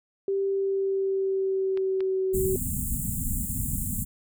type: tone with pitch glide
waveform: sine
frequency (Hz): 392 to 377.6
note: G4 to F#4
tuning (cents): 0 to +35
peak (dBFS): -23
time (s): 0.28-2.56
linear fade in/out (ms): 2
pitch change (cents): -65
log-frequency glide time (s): 0.45-2.38
type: clicks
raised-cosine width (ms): 0.3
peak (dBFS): -25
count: 2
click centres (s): 1.774 / 2.006
type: band-stop noise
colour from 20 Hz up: pink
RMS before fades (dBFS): -29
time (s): 2.33-4.05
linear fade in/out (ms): 20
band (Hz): 260 to 7200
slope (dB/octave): 96
effects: none